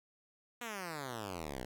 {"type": "exponential sweep", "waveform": "5% pulse", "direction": "down", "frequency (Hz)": [246.9, 58.7], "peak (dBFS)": -29, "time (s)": [0.61, 1.65], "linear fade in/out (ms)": 5, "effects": []}